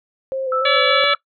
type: tone with vibrato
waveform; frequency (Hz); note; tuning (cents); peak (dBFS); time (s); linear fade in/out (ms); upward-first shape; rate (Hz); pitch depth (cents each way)
sine; 523.3; C5; 0; -20; 0.32-1.04; 0; square; 3.4; 27
type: tone with tremolo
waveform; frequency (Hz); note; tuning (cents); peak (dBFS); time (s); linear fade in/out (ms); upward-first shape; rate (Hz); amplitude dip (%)
sine; 1318.5; E6; 0; -17; 0.52-1.15; 2; sine; 5.2; 35
type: harmonic tone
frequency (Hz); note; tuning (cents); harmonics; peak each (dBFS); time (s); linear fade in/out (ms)
572; D5; -46; 1 / 2 / 3 / 4 / 5 / 6 / 7; -20 / -28 / -22 / -20 / -26 / -21 / -25; 0.65-1.14; 5
effects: noise-tail reverb RT60 0.1 s tail -20 dB re dry